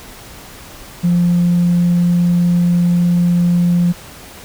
triangle tone with tanh clipping, 174.61 Hz, F3, in tune, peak -10 dBFS, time 1.03-3.93 s, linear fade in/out 20 ms, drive 5 dB, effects pink hiss -36 dBFS RMS until 4.44 s

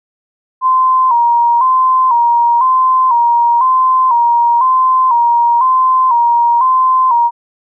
sine tone with vibrato, 987.8 Hz, B5, in tune, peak -7 dBFS, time 0.61-7.31 s, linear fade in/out 50 ms, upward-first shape square, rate 1 Hz, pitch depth 79 cents each way, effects none

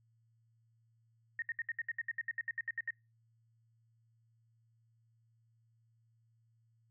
sine tone bursts, 1848 Hz, A#6, 16 cents flat, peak -34 dBFS, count 16, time 1.39-2.906 s, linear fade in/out 2 ms, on 31 ms, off 68 ms, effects noise-tail reverb RT60 0.3 s tail -26 dB re dry + added 114 Hz sine -69 dBFS peak until 6.9 s

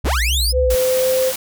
sawtooth linear sweep, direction up, 30.87 to 5274 Hz, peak -15 dBFS, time 0.04-0.53 s, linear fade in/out 20 ms
sine tone with vibrato, 63.2 Hz, B1, 41 cents sharp, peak -17 dBFS, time 0.04-0.75 s, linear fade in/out 5 ms, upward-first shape sine, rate 4 Hz, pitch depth 160 cents each way
sine tone with pitch glide, 507 to 518 Hz, B4 to C5, +45 to -17 cents, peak -14 dBFS, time 0.52-1.33 s, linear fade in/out 50 ms, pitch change +38 cents, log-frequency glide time 0.63-1.15 s
white noise, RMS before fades -25 dBFS, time 0.7-1.36 s, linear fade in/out 5 ms
effects none

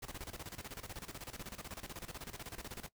pink noise with tremolo, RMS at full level -45 dBFS, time 0.02-2.89 s, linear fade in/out 10 ms, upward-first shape square, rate 16 Hz, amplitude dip 80%, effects noise-tail reverb RT60 0.1 s tail -19 dB re dry

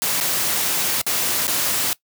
white noise with dropouts, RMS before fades -21 dBFS, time 0.02-1.93 s, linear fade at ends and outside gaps 0 ms, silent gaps 0.202-0.21 / 1.015-1.065 / 1.469-1.479 s, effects noise-tail reverb RT60 0.1 s tail -20 dB re dry + high-pass 100 Hz 12 dB/octave

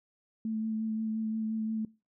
sine tone with vibrato, 220 Hz, A3, in tune, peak -30 dBFS, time 0.45-1.85 s, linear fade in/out 2 ms, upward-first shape sine, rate 5.7 Hz, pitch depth 18 cents each way, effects noise-tail reverb RT60 0.3 s tail -22 dB re dry

